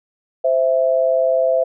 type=tone pair together; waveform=sine; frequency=519.8 / 659.3 Hz; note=C5 / E5; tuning=-11 / 0 cents; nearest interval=major third; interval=411 cents; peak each=-16 dBFS; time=0.44-1.64 s; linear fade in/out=10 ms; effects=none